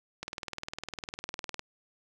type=click train; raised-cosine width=0.2 ms; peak=-19 dBFS; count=28; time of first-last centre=0.23-1.594 s; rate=19.8 Hz; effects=none